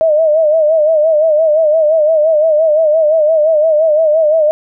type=tone with vibrato; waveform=sine; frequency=624 Hz; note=D#5; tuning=5 cents sharp; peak=-7 dBFS; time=0.01-4.51 s; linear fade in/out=0 ms; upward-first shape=sine; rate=5.8 Hz; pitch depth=82 cents each way; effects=none